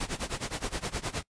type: noise with tremolo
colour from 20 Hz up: pink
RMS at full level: -31 dBFS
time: 0-1.23 s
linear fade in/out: 5 ms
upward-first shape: sine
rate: 9.6 Hz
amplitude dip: 90%
effects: noise-tail reverb RT60 0.1 s tail -23 dB re dry + resampled to 22050 Hz